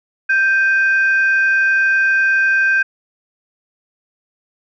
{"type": "tone pair together", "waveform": "sine", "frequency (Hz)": [1568, 2489], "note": ["G6", "D#7"], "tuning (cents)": [0, 0], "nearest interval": "minor sixth", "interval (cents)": 800, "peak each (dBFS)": [-11, -21], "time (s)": [0.29, 2.83], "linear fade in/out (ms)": 10, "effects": ["tanh soft clip ceiling -5 dBFS"]}